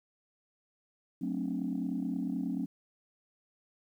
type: chord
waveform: sine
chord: D dominant seventh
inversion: first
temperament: just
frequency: 183.54 / 220.2 / 264.3 / 293.7 Hz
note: F#3 / A3 / C4 / D4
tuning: -14 / +2 / +18 / 0 cents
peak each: -36 / -37 / -34 / -38 dBFS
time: 1.21-2.66 s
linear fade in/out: 10 ms
effects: tanh soft clip ceiling -24 dBFS + 11-bit